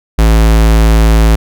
square tone, 55 Hz, A1, in tune, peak -5 dBFS, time 0.18-1.36 s, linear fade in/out 10 ms, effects none

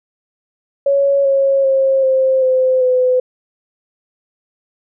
sine tone with pitch steps, 557 / 546.5 / 536.2 / 526 / 516.1 / 506.4 Hz, C#5 / C#5 / C5 / C5 / C5 / B4, +8 / -25 / +42 / +9 / -24 / +43 cents, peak -10 dBFS, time 0.86-3.2 s, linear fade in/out 5 ms, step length 390 ms, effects none

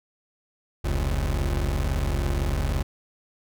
30% pulse tone pair together, 43.73 / 69.7 Hz, F1 / C#2, +3 / +10 cents, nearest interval minor sixth, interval 807 cents, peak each -23 dBFS, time 0.84-2.83 s, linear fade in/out 10 ms, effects none

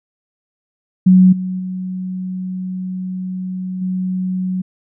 sine tone with level steps, 185 Hz, F#3, in tune, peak -5 / -19 / -21 / -17 dBFS, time 1.06-4.62 s, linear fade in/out 10 ms, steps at 1.32 / 1.59 / 3.81 s, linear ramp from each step 10 ms, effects none

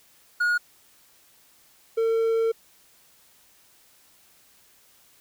triangle tone pair in turn, 1441 / 452.8 Hz, F#6 / A4, -46 / +50 cents, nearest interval octave + minor sixth, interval 2004 cents, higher first, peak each -18 / -18 dBFS, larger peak neither, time 0.4-0.58 / 1.97-2.52 s, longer second, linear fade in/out 10 ms, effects white hiss -58 dBFS RMS until 5.2 s

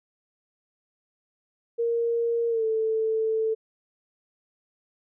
sine tone with pitch glide, 466.2 to 442.1 Hz, A#4 to A4, 0 to +8 cents, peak -22 dBFS, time 1.78-3.55 s, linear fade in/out 20 ms, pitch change -92 cents, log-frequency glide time 2.49-2.64 s, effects none

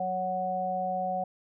harmonic tone, 185 Hz, F#3, in tune, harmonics 1 / 3 / 4, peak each -38 / -34 / -29 dBFS, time 0-1.24 s, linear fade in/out 5 ms, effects none

